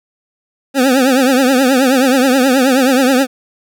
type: tone with vibrato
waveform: 25% pulse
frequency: 261.5 Hz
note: C4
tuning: 1 cent flat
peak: -5 dBFS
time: 0.74-3.27 s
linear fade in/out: 50 ms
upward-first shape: triangle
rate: 9.4 Hz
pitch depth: 130 cents each way
effects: none